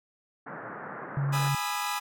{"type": "band-pass noise", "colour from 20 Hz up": "white", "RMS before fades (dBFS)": -40, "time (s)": [0.46, 1.49], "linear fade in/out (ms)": 10, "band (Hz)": [120, 1700], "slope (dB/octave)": 48}
{"type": "tone", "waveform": "sine", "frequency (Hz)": 140, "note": "C#3", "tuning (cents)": 18, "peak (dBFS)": -25, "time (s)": [1.17, 1.55], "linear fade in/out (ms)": 2}
{"type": "chord", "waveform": "sawtooth", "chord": "E major seventh", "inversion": "first", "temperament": "equal with one note detuned", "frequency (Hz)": [830.6, 987.8, 1224.5, 1318.5], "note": ["G#5", "B5", "D#6", "E6"], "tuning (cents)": [0, 0, -28, 0], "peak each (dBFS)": [-30, -30, -31, -34], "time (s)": [1.32, 2], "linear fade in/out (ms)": 20}
{"effects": []}